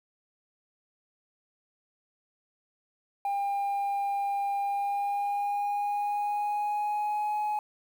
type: tone with pitch glide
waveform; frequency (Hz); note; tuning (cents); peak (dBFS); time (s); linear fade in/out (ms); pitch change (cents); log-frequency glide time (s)
sine; 801 to 841.8; G5 to G#5; +37 to +23; -24; 3.25-7.59; 2; +86; 4.59-7.38
effects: tanh soft clip ceiling -26 dBFS + 9-bit